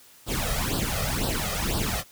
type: noise with flanger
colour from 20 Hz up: pink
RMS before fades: -27 dBFS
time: 0.26-2.04 s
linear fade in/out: 50 ms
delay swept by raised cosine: 0.22 to 1.62 ms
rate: 2 Hz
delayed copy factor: +0.8
effects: white hiss -53 dBFS RMS until 2.11 s